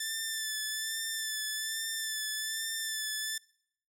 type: tone with vibrato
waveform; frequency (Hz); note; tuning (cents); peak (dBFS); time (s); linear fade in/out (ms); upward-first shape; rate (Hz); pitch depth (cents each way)
10% pulse; 1762; A6; +2; -24; 0-3.38; 5; sine; 1.2; 28
effects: noise-tail reverb RT60 0.7 s tail -25 dB re dry